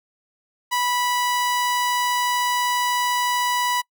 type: tone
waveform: sawtooth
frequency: 983 Hz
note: B5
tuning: 8 cents flat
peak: -16 dBFS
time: 0.71-3.82 s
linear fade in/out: 20 ms
effects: noise-tail reverb RT60 0.1 s tail -26 dB re dry